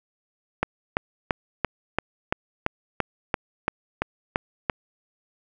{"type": "click train", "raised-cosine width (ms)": 0.5, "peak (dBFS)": -6, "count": 13, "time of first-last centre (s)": [0.63, 4.698], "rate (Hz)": 2.95, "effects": []}